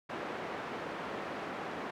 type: band-pass noise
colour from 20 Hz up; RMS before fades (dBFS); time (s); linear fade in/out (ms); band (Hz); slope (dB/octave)
pink; -40; 0.09-1.91; 10; 270 to 1800; 12
effects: none